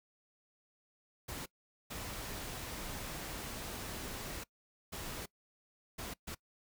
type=noise bursts at uneven times; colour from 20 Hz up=pink; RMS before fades=-43 dBFS; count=5; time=1.28-1.46 / 1.9-4.44 / 4.92-5.26 / 5.98-6.14 / 6.27-6.35 s; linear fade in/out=10 ms; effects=noise-tail reverb RT60 0.1 s tail -22 dB re dry